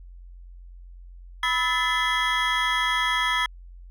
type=tone cluster; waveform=triangle; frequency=988 / 1298 / 1748 / 2032 / 3299 Hz; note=B5 / E6 / A6 / B6 / G#7; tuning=0 / -27 / -12 / +49 / -12 cents; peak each=-26 dBFS; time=1.43-3.46 s; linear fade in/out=2 ms; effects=added 44 Hz sine -41 dBFS peak until 3.9 s